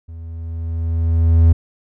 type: tone with level ramp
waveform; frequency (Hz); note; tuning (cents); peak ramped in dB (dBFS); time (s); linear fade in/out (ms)
triangle; 82.41; E2; 0; -29 to -4; 0.08-1.53; 10
effects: none

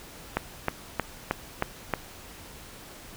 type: click train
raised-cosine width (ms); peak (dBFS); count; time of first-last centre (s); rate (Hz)
0.5; -9; 6; 0.37-1.937; 3.19
effects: pink hiss -46 dBFS RMS until 3.16 s

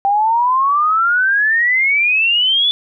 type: exponential sweep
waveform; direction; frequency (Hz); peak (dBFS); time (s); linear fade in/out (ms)
sine; up; 784 to 3489; -11; 0.05-2.71; 0
effects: none

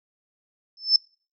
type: tone with exponential growth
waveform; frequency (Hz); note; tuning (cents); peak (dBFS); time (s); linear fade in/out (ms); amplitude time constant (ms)
sine; 5274; E8; 0; -10; 0.77-0.96; 2; 40
effects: noise-tail reverb RT60 0.4 s tail -26 dB re dry

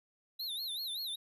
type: tone with vibrato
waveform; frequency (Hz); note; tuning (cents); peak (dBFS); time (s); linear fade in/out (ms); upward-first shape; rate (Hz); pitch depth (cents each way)
square; 3903; B7; -21; -37; 0.39-1.16; 10; sine; 5.2; 180
effects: none

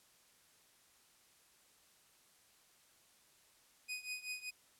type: tone with tremolo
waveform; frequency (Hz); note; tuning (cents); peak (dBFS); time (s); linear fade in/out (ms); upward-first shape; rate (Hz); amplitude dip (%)
sawtooth; 2493; D#7; +3; -35; 3.88-4.51; 20; triangle; 5.2; 90
effects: white hiss -68 dBFS RMS until 4.79 s + low-pass 12000 Hz 12 dB/octave

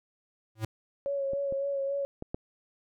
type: tone with exponential growth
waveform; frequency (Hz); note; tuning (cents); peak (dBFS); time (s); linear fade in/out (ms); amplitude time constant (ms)
square; 110; A2; 0; -27; 0.55-0.65; 5; 20
type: tone with vibrato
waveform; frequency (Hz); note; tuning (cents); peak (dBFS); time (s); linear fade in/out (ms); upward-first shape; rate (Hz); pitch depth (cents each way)
sine; 554.4; C#5; 0; -28; 1.06-2.05; 0; sine; 3.6; 26
type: clicks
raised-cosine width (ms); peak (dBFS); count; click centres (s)
2; -27 / -27 / -23 / -19; 4; 1.334 / 1.524 / 2.224 / 2.345
effects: none

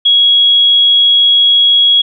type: tone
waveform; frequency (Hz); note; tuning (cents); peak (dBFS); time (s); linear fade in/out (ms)
sine; 3322; G#7; 0; -5; 0.05-2.02; 10
effects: none

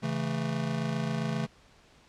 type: chord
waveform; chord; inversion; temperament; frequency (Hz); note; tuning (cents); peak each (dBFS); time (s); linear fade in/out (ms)
square; A major; first; just; 137.5 / 165 / 220; C#3 / E3 / A3; -14 / +2 / 0; -34; 0.02-1.47; 20
effects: pink hiss -59 dBFS RMS until 2.08 s + low-pass 6000 Hz 12 dB/octave

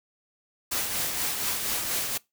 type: noise with tremolo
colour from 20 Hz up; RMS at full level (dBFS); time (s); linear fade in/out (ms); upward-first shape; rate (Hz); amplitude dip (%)
white; -27; 0.71-2.18; 10; triangle; 4.2; 45
effects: noise-tail reverb RT60 0.2 s tail -23 dB re dry

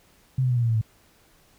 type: tone with pitch steps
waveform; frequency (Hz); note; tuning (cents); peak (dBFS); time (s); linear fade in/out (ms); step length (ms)
sine; 130.5 / 126.78 / 123.18 / 119.67 / 116.26 / 112.95 / 109.74; C3 / B2 / B2 / A#2 / A#2 / A2 / A2; -4 / +46 / -4 / +46 / -4 / +46 / -4; -19; 0.38-0.814; 5; 62
effects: pink hiss -59 dBFS RMS until 1.58 s

